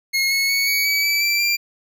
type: tone with pitch steps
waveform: 25% pulse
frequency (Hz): 2162 / 2191 / 2220 / 2250 / 2280 / 2310 / 2341 / 2373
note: C#7 / C#7 / C#7 / C#7 / C#7 / D7 / D7 / D7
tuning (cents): -44 / -21 / +2 / +25 / +48 / -29 / -6 / +17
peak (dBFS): -13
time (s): 0.13-1.57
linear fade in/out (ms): 20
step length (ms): 180
effects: none